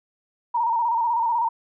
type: tone with vibrato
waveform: sine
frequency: 932.3 Hz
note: A#5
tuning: in tune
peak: -19 dBFS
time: 0.54-1.49 s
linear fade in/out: 10 ms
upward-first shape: square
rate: 16 Hz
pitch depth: 48 cents each way
effects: none